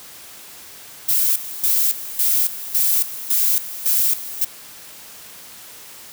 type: noise with tremolo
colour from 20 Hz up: violet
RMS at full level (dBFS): -17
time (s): 1.08-4.45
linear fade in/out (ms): 10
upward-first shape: square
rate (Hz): 1.8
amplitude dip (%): 80
effects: white hiss -40 dBFS RMS until 6.12 s + high-pass 60 Hz 12 dB/octave